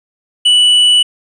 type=tone with tanh clipping; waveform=sine; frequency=2960 Hz; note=F#7; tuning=in tune; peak=-7 dBFS; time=0.45-1.03 s; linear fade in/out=10 ms; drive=7 dB; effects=resampled to 22050 Hz